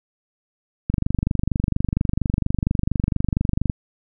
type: click train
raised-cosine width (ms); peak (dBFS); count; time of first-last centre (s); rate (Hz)
5; -7; 69; 0.9-3.698; 24.3
effects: none